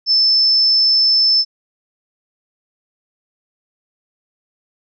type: tone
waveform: sine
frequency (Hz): 5274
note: E8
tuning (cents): 0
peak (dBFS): -10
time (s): 0.06-1.45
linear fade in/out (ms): 50
effects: none